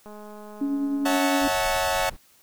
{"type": "click train", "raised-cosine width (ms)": 1, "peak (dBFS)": -30, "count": 234, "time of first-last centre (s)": [0.06, 1.17], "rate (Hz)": 210}
{"type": "tone with tremolo", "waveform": "sine", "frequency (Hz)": 280.4, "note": "C#4", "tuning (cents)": 20, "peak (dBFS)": -21, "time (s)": [0.61, 1.48], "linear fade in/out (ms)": 5, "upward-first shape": "triangle", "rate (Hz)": 9.8, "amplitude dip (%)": 40}
{"type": "chord", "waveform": "sawtooth", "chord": "F# minor seventh", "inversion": "second", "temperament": "equal with one note detuned", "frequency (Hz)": [554.4, 647.6, 740, 880], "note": ["C#5", "E5", "F#5", "A5"], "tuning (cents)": [0, -31, 0, 0], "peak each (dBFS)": -24, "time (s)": [1.05, 2.1], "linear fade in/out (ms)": 10}
{"type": "noise", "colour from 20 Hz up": "brown", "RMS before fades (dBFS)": -39, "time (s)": [1.41, 2.17], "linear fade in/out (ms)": 10}
{"effects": ["white hiss -58 dBFS RMS until 2.42 s"]}